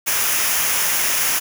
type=noise with comb filter; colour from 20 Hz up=white; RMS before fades=-19 dBFS; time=0.06-1.4 s; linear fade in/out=20 ms; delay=0.24 ms; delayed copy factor=-0.55; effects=none

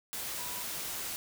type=tone in noise; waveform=sine; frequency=980 Hz; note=B5; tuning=14 cents flat; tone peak=-46 dBFS; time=0.39-0.63 s; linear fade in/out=0 ms; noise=white; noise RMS=-38 dBFS; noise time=0.13-1.16 s; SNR=-11 dB; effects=none

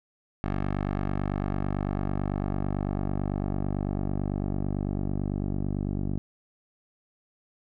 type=tone with low-pass filter sweep; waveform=10% pulse; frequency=49 Hz; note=G1; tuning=in tune; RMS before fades=-29 dBFS; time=0.44-6.18 s; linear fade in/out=0 ms; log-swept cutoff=1800 to 360 Hz; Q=0.8; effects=none

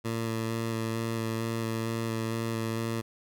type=tone with vibrato; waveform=15% pulse; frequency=113.4 Hz; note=A#2; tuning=47 cents flat; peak=-23 dBFS; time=0.04-3.02 s; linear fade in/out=20 ms; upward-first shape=square; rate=2.2 Hz; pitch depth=12 cents each way; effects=none

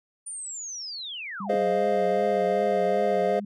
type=linear sweep; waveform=sine; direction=down; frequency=9397 to 130.81 Hz; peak=-33 dBFS; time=0.26-1.56 s; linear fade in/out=10 ms
type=tone with vibrato; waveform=sine; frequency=194.2 Hz; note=G3; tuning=16 cents flat; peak=-32 dBFS; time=1.4-3.45 s; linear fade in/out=5 ms; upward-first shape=triangle; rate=2.6 Hz; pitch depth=95 cents each way
type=chord; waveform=triangle; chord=F minor seventh; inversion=first; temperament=equal; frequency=415.3 / 523.3 / 622.3 / 698.5 Hz; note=Ab4 / C5 / Eb5 / F5; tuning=0 / 0 / 0 / 0 cents; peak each=-25 dBFS; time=1.49-3.4 s; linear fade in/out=10 ms
effects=none

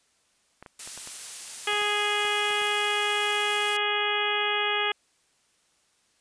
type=clicks; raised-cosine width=0.5 ms; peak=-28 dBFS; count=10; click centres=0.626 / 0.662 / 0.875 / 0.976 / 1.074 / 1.732 / 1.817 / 2.251 / 2.507 / 2.616 s
type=noise; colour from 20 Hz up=blue; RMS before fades=-35 dBFS; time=0.79-3.77 s; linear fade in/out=5 ms
type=harmonic tone; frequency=415.3 Hz; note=G#4; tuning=in tune; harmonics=1 / 2 / 3 / 4 / 5 / 6 / 7 / 8; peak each=-32 / -32 / -32 / -32 / -32 / -32 / -32 / -32 dBFS; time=1.67-4.92 s; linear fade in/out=5 ms
effects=white hiss -67 dBFS RMS until 6.2 s + resampled to 22050 Hz

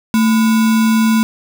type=tone with sample-and-hold; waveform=sine; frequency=222.4 Hz; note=A3; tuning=19 cents sharp; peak=-9 dBFS; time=0.14-1.23 s; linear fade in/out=0 ms; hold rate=1225 Hz; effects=none

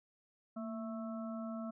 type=harmonic tone with a mistuned harmonic; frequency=220 Hz; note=A3; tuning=in tune; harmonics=1 / 3 / 5 / 6; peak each=-40 / -46 / -55 / -51 dBFS; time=0.56-1.71 s; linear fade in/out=10 ms; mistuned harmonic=1; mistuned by=+61 cents; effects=none

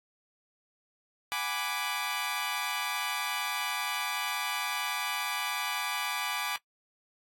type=chord; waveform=15% pulse; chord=G# half-diminished seventh; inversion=third; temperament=equal; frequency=740 / 830.6 / 987.8 / 1174.7 Hz; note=F#5 / G#5 / B5 / D6; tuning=0 / 0 / 0 / 0 cents; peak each=-34 / -30 / -31 / -28 dBFS; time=1.32-6.56 s; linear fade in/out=0 ms; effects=noise-tail reverb RT60 0.1 s tail -19 dB re dry + AAC 64 kbps

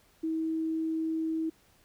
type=tone; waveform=sine; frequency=321.2 Hz; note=E4; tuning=45 cents flat; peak=-28 dBFS; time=0.23-1.5 s; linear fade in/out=10 ms; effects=pink hiss -64 dBFS RMS until 1.84 s

